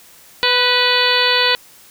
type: harmonic tone with a mistuned harmonic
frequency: 495.8 Hz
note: B4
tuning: 7 cents sharp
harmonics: 1 / 2 / 3 / 4 / 5 / 6 / 7 / 8 / 9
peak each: -21 / -21 / -21 / -21 / -21 / -21 / -21 / -21 / -21 dBFS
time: 0.43-1.55 s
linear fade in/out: 0 ms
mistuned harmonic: 4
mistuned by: -28 cents
effects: white hiss -45 dBFS RMS until 1.9 s